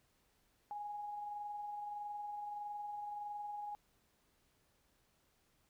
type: tone with amplitude modulation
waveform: sine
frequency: 828 Hz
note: G#5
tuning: 5 cents flat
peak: -40 dBFS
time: 0.71-3.75 s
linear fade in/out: 0 ms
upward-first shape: sine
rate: 21.6 Hz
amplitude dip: 30%
effects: pink hiss -75 dBFS RMS until 5.69 s